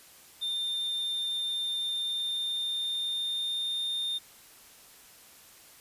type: tone with pitch glide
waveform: triangle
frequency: 3606 to 3633 Hz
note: A7 to A#7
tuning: +42 to -45 cents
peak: -28 dBFS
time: 0.41-4.19 s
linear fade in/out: 20 ms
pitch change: +13 cents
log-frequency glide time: 1.82-3.85 s
effects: white hiss -54 dBFS RMS until 5.8 s + resampled to 32000 Hz